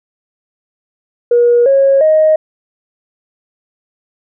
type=tone with pitch steps; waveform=sine; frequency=478.7 / 546.7 / 624.4 Hz; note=A#4 / C#5 / D#5; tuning=+46 / -24 / +6 cents; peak=-5 dBFS; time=1.31-2.36 s; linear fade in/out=5 ms; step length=350 ms; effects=tanh soft clip ceiling -1 dBFS